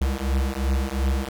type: beating tone pair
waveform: square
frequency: 65.41 / 68.21 Hz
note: C2 / C#2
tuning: 0 / -27 cents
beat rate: 2.8 Hz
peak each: -25 / -25 dBFS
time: 0.01-1.29 s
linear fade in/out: 5 ms
effects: none